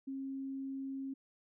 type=tone; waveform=sine; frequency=270 Hz; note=C#4; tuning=45 cents flat; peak=-38 dBFS; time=0.07-1.14 s; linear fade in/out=10 ms; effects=none